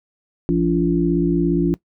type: harmonic tone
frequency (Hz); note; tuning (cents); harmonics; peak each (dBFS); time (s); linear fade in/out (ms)
57.3; A#1; -29; 1 / 3 / 5 / 6; -27 / -19 / -19 / -20; 0.49-1.74; 0
effects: noise-tail reverb RT60 0.1 s tail -20 dB re dry